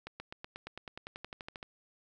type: accelerating click train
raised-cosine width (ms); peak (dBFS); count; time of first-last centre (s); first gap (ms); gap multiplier
0.3; -26; 17; 0.07-1.629; 130; 0.96
effects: none